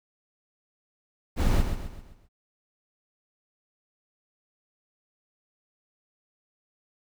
brown noise with echo, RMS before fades -22 dBFS, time 1.36-1.64 s, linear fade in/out 50 ms, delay 130 ms, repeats 5, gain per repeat -7 dB, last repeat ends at 2.29 s, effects none

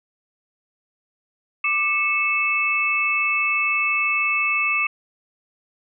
sine tone cluster, 1181 / 2198 / 2624 Hz, D6 / C#7 / E7, +9 / -15 / -9 cents, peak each -26 / -24 / -20 dBFS, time 1.64-4.87 s, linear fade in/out 5 ms, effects none

